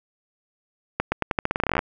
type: accelerating click train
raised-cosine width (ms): 0.5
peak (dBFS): -6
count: 18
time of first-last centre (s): 1-1.791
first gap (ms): 120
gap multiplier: 0.86
effects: none